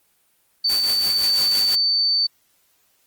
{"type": "tone", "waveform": "sine", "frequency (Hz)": 4552, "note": "C#8", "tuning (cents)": 45, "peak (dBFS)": -16, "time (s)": [0.64, 2.27], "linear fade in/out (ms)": 10}
{"type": "noise with tremolo", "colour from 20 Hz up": "white", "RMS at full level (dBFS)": -26, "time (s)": [0.69, 1.75], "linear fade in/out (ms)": 5, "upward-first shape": "triangle", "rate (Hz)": 5.9, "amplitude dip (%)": 70}
{"effects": ["white hiss -63 dBFS RMS until 3.06 s", "Opus 24 kbps"]}